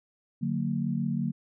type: chord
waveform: sine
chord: D augmented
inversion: none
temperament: just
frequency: 146.83 / 183.54 / 229.4 Hz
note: D3 / F#3 / A#3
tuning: 0 / -14 / -28 cents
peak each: -31 / -31 / -30 dBFS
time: 0.41-1.32 s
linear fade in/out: 20 ms
effects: none